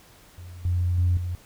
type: tone with level steps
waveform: sine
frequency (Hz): 88.6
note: F2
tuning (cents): +25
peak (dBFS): -38 / -20 / -17 / -26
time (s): 0.38-1.35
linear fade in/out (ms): 0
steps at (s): 0.65 / 0.98 / 1.17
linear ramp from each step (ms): 2
effects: tanh soft clip ceiling -14 dBFS + pink hiss -53 dBFS RMS until 1.45 s